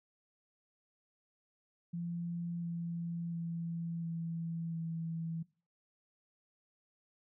sine tone with pitch steps, 171.3 / 169.53 / 167.77 / 166.04 / 164.32 Hz, F3 / E3 / E3 / E3 / E3, -33 / +49 / +31 / +13 / -5 cents, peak -36 dBFS, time 1.93-5.43 s, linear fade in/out 10 ms, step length 700 ms, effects noise-tail reverb RT60 0.4 s tail -22 dB re dry

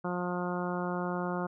harmonic tone, 178.1 Hz, F3, 34 cents sharp, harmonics 1 / 2 / 3 / 4 / 5 / 6 / 7 / 8, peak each -34 / -37 / -39 / -40 / -41 / -42 / -42 / -43 dBFS, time 0.04-1.47 s, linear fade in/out 10 ms, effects none

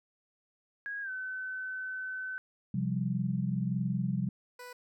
sine tone with pitch glide, 1647 to 1519.1 Hz, G#6 to F#6, -15 to +45 cents, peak -35 dBFS, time 0.86-2.38 s, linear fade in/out 0 ms, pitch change -140 cents, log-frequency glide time 1.02-1.1 s
sine chord, C suspended fourth, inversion none, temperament equal, 130.81 / 174.61 / 196 Hz, C3 / F3 / G3, 0 / 0 / 0 cents, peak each -33 dBFS, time 2.74-4.29 s, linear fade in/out 5 ms
15% pulse tone, 493.9 Hz, B4, in tune, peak -38 dBFS, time 4.59-4.73 s, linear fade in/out 5 ms
effects none

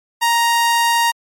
sawtooth tone, 935 Hz, A#5, 5 cents sharp, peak -9 dBFS, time 0.21-1.12 s, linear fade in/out 20 ms, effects MP3 64 kbps

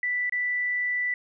sine tone with dropouts, 1975.5 Hz, B6, in tune, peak -24 dBFS, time 0.03-1.14 s, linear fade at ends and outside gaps 2 ms, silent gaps 0.296-0.323 s, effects none

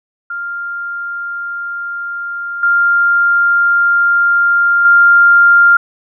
sine tone with level steps, 1397 Hz, F6, in tune, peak -19 / -8 / -4 dBFS, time 0.3-5.77 s, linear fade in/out 5 ms, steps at 2.63 / 4.85 s, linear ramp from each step 2 ms, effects none

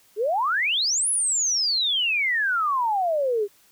sine exponential two-way sweep, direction up then down, 392 to 10620 to 392 Hz, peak -20 dBFS, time 0.16-3.48 s, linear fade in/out 50 ms, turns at 1.09 s, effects white hiss -58 dBFS RMS until 3.71 s

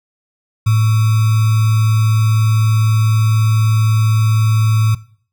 sine tone with sample-and-hold, 109.5 Hz, A2, 8 cents flat, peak -9 dBFS, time 0.66-4.95 s, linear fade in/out 10 ms, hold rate 1225 Hz, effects noise-tail reverb RT60 0.5 s tail -19 dB re dry

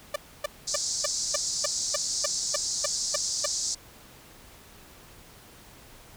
sawtooth tone bursts, 587.3 Hz, D5, in tune, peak -21 dBFS, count 12, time 0.14-3.46 s, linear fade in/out 5 ms, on 20 ms, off 280 ms
white band-pass noise, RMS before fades -30 dBFS, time 0.67-3.75 s, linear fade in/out 10 ms, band 4500 to 7500 Hz, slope 48 dB/octave
effects pink hiss -51 dBFS RMS until 6.16 s

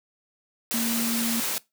sine tone in noise, 231.4 Hz, A#3, 13 cents flat, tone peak -25 dBFS, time 0.74-1.4 s, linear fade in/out 0 ms, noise white, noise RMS -28 dBFS, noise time 0.71-1.58 s, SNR 0 dB, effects noise-tail reverb RT60 0.2 s tail -21 dB re dry + high-pass 150 Hz 12 dB/octave

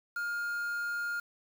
triangle tone with quantisation, 1413 Hz, F6, 20 cents sharp, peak -30 dBFS, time 0.16-1.2 s, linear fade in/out 5 ms, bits 8, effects none

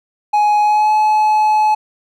triangle tone with pitch glide, 837 to 855.6 Hz, G#5 to A5, +13 to -49 cents, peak -8 dBFS, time 0.33-1.75 s, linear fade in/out 10 ms, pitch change +38 cents, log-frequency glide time 0.61-0.92 s, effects none

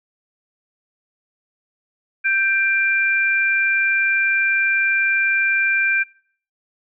sine tone pair together, 1568 / 2376 Hz, G6 / D7, 0 / +20 cents, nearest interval perfect fifth, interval 720 cents, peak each -18 dBFS, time 2.24-6.04 s, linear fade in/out 20 ms, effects noise-tail reverb RT60 0.5 s tail -22 dB re dry

